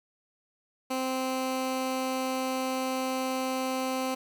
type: tone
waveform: 15% pulse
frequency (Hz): 260.4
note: C4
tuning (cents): -8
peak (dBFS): -22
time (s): 0.9-4.15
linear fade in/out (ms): 10
effects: none